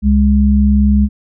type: tone pair together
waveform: sine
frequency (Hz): 68.8 / 206.4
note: C#2 / G#3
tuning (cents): -12 / -10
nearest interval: octave + perfect fifth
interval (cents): 1902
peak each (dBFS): -10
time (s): 0.02-1.09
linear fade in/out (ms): 50
effects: none